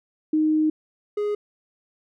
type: tone pair in turn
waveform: sine / triangle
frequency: 310 / 415.5 Hz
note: D#4 / G#4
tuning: -6 / +1 cents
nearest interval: perfect fourth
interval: 507 cents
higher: second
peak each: -17 / -20 dBFS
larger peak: first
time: 0.33-0.7 / 1.17-1.35 s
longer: first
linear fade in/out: 5 ms
effects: none